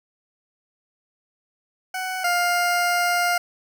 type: tone pair in turn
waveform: 20% pulse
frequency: 746 / 704.1 Hz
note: F#5 / F5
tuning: +14 / +14 cents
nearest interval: minor second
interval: 100 cents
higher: first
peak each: -21 / -14 dBFS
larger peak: second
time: 1.94-2.24 / 2.24-3.38 s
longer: second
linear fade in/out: 5 ms
effects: none